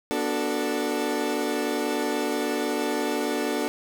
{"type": "chord", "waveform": "30% pulse", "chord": "B minor seventh", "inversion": "none", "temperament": "equal with one note detuned", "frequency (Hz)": [243.1, 293.7, 370, 440], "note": ["B3", "D4", "F#4", "A4"], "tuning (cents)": [-27, 0, 0, 0], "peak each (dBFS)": [-29, -26, -29, -27], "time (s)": [0.11, 3.68], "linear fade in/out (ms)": 0, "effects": []}